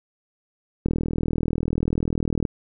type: click train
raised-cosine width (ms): 3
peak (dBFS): -10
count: 65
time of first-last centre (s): 0.86-2.452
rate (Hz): 40.2
effects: none